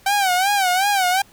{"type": "tone with vibrato", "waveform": "sawtooth", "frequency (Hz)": 768, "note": "G5", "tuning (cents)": -36, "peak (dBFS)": -12, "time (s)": [0.06, 1.22], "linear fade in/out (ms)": 5, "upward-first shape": "sine", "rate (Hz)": 2.7, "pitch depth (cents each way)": 120, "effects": ["pink hiss -51 dBFS RMS until 1.32 s"]}